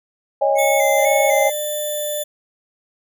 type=chord; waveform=sine; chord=C# suspended second; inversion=none; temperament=equal with one note detuned; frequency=554.4 / 622.3 / 815.4 Hz; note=C#5 / D#5 / G#5; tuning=0 / 0 / -32 cents; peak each=-17 / -19 / -19 dBFS; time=0.41-1.5 s; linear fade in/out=10 ms
type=tone with vibrato; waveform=square; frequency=2132 Hz; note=C7; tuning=32 cents sharp; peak=-22 dBFS; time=0.55-1.52 s; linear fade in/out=50 ms; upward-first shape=square; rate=2 Hz; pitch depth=48 cents each way
type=tone; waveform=5% pulse; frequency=3492 Hz; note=A7; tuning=14 cents flat; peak=-18 dBFS; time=0.58-2.24 s; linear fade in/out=10 ms
type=tone with pitch glide; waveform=triangle; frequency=599 to 595.2 Hz; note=D5 to D5; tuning=+34 to +23 cents; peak=-21 dBFS; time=0.97-2.24 s; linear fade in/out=20 ms; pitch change=-11 cents; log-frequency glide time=1.8-2.06 s
effects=none